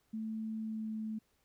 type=tone with pitch glide; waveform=sine; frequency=220 to 218.2 Hz; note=A3 to A3; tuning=0 to -14 cents; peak=-36 dBFS; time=0.13-1.19 s; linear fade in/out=10 ms; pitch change=-14 cents; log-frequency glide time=0.6-0.93 s; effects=pink hiss -75 dBFS RMS until 1.44 s